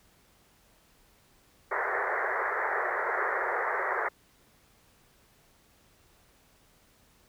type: band-pass noise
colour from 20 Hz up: white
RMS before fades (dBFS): -30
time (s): 1.71-4.09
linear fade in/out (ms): 10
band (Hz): 370 to 2000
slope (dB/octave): 96
effects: pink hiss -63 dBFS RMS until 7.28 s